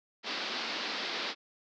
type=band-pass noise; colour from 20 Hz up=white; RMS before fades=-36 dBFS; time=0.23-1.35 s; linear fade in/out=50 ms; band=200 to 4900 Hz; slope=48 dB/octave; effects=none